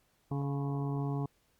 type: harmonic tone with a mistuned harmonic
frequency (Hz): 140.6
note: C#3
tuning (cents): +25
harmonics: 1 / 2 / 3 / 5 / 6 / 7 / 8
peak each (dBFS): -32 / -38 / -42 / -46 / -48 / -49 / -50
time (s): 0.31-1.26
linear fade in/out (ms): 5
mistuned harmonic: 8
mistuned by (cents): -46
effects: pink hiss -72 dBFS RMS until 1.59 s + Opus 48 kbps